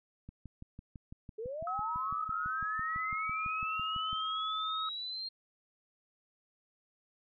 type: click train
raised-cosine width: 5 ms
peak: -34 dBFS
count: 24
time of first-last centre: 0.29-4.13 s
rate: 5.99 Hz
type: linear sweep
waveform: sine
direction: up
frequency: 418.6 to 4221 Hz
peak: -37 dBFS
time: 1.38-5.29 s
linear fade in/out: 10 ms
type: tone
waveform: sine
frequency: 1284 Hz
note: E6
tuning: 46 cents flat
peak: -34 dBFS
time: 1.67-4.89 s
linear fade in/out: 2 ms
effects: none